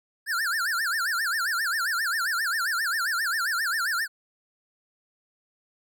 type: tone with vibrato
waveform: square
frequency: 1576 Hz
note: G6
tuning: 9 cents sharp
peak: -25 dBFS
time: 0.26-4.08 s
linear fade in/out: 50 ms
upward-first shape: sine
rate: 7.5 Hz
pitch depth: 260 cents each way
effects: none